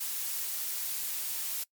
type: noise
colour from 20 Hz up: blue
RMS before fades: -34 dBFS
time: 0-1.64 s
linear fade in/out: 10 ms
effects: noise-tail reverb RT60 0.1 s tail -23 dB re dry + MP3 96 kbps